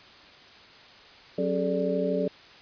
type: tone cluster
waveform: sine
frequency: 184.4 / 271.4 / 404.2 / 436.7 / 585 Hz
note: F#3 / C#4 / G#4 / A4 / D5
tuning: -6 / -36 / -47 / -13 / -7 cents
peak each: -30 / -32 / -34 / -29 / -29 dBFS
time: 1.38-2.28 s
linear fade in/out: 5 ms
effects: white hiss -50 dBFS RMS until 2.61 s + resampled to 11025 Hz